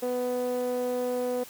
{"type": "tone with band-pass filter", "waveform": "sawtooth", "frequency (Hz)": 248.5, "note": "B3", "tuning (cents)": 11, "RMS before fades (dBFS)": -29, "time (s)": [0.02, 1.44], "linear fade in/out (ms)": 10, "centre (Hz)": 500, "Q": 2.9, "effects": ["white hiss -47 dBFS RMS until 1.49 s", "high-pass 60 Hz 12 dB/octave"]}